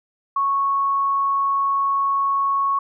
sine tone, 1105 Hz, C#6, 6 cents flat, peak -17 dBFS, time 0.36-2.79 s, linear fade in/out 5 ms, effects none

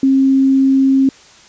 sine tone, 268.4 Hz, C4, 44 cents sharp, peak -8 dBFS, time 0.03-1.09 s, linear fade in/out 2 ms, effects white hiss -43 dBFS RMS until 1.48 s + resampled to 16000 Hz

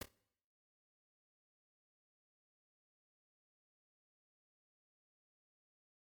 pink noise with echo, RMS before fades -42 dBFS, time 0.01-0.03 s, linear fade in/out 5 ms, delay 28 ms, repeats 3, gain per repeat -12 dB, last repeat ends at 0.114 s, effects noise-tail reverb RT60 0.8 s tail -22 dB re dry + MP3 96 kbps

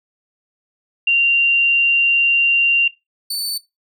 sine / sawtooth tone pair in turn, 2771 / 4514 Hz, F7 / C#8, -14 / +31 cents, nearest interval minor sixth, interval 845 cents, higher second, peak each -11 / -18 dBFS, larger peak first, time 1.07-2.88 / 3.3-3.58 s, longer first, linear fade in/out 5 ms, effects noise-tail reverb RT60 0.2 s tail -19 dB re dry

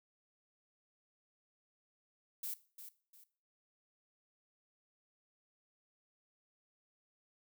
violet noise with echo, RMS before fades -41 dBFS, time 2.43-2.54 s, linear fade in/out 5 ms, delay 350 ms, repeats 2, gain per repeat -10 dB, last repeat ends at 3.24 s, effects noise-tail reverb RT60 0.4 s tail -17 dB re dry

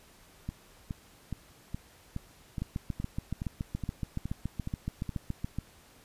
two click trains, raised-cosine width 5 ms, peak -20 / -22 dBFS, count 22 / 12, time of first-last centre 2.62-5.586 / 0.49-5.093 s, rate 7.08 / 2.39 Hz, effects pink hiss -58 dBFS RMS until 6.04 s + resampled to 32000 Hz

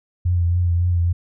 sine tone with vibrato, 87.31 Hz, F2, in tune, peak -15 dBFS, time 0.25-1.13 s, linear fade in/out 10 ms, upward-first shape triangle, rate 3.6 Hz, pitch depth 43 cents each way, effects none

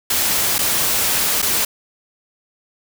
white noise with dropouts, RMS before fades -18 dBFS, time 0.1-1.65 s, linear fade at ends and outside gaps 5 ms, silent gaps 0.583-0.589 / 1.419-1.425 s, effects none

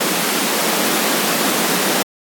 pink high-pass noise, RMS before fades -18 dBFS, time 0-2.03 s, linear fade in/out 10 ms, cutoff 180 Hz, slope 48 dB/octave, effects AAC 64 kbps

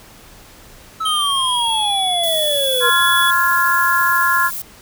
triangle exponential sweep, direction down, 1318.5 to 475.4 Hz, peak -17 dBFS, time 1-2.9 s, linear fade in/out 10 ms
square tone with pitch glide, 3154 to 3400 Hz, G7 to G#7, +10 to +40 cents, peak -18 dBFS, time 1.05-3.31 s, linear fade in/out 10 ms, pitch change +130 cents, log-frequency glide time 1.18-1.94 s
violet noise, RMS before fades -26 dBFS, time 2.23-4.62 s, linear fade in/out 5 ms
sine chord, F minor, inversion second, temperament equal with one note detuned, 1046.5 / 1396.9 / 1682.5 Hz, C6 / F6 / Ab6, 0 / 0 / +22 cents, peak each -17 dBFS, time 2.8-4.51 s, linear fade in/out 50 ms
effects pink hiss -43 dBFS RMS until 4.81 s

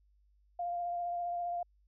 sine tone with vibrato, 698.5 Hz, F5, in tune, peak -33 dBFS, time 0.59-1.63 s, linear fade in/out 5 ms, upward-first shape sine, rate 15 Hz, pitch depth 17 cents each way, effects added 50 Hz sine -65 dBFS peak until 1.87 s

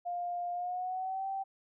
sine tone with pitch glide, 704 to 776.6 Hz, F5 to G5, +14 to -16 cents, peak -33 dBFS, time 0.05-1.44 s, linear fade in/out 20 ms, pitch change +170 cents, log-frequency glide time 0.53-1.27 s, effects none

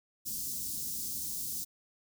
white band-stop noise, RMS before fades -37 dBFS, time 0.25-1.65 s, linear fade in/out 20 ms, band 290 to 5000 Hz, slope 24 dB/octave, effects none

